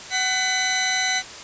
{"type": "tone pair together", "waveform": "15% pulse", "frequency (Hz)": [750, 2006], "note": ["F#5", "B6"], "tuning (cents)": [23, 26], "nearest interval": "octave + perfect fourth", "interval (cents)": 1703, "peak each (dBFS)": [-18, -15], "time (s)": [0.1, 1.23], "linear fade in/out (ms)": 50, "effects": ["white hiss -37 dBFS RMS until 1.43 s", "resampled to 16000 Hz"]}